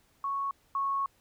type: tone pair in turn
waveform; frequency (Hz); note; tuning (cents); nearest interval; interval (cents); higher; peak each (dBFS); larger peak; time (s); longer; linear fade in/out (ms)
sine; 1107 / 1101.8; C#6 / C#6; -3 / -11; unison; 8; first; -29 / -27; second; 0.24-0.51 / 0.75-1.06; second; 2
effects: pink hiss -67 dBFS RMS until 1.2 s

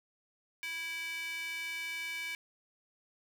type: tone with high-pass filter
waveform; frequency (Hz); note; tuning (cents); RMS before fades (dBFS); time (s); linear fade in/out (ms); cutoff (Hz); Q
square; 329.6; E4; 0; -39; 0.63-2.35; 0; 2200; 4.9
effects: none

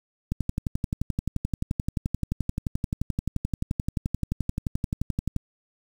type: click train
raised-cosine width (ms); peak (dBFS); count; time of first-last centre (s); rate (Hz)
5; -13; 59; 0.32-5.363; 11.5
effects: 7-bit

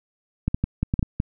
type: clicks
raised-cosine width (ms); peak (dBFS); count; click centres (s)
5; -9; 8; 0.48 / 0.545 / 0.64 / 0.83 / 0.939 / 0.993 / 1.028 / 1.201
effects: none

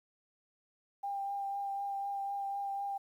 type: tone with vibrato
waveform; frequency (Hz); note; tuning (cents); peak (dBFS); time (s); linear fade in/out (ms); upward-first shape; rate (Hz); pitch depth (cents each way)
sine; 796; G5; +26; -34; 1.03-2.98; 10; triangle; 4; 17
effects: 11-bit

